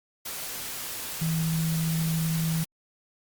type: tone in noise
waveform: sine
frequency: 161.9 Hz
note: E3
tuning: 31 cents flat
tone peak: -24 dBFS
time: 1.21-2.64 s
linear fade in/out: 10 ms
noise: white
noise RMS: -35 dBFS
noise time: 0.25-2.65 s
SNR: +8 dB
effects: Opus 48 kbps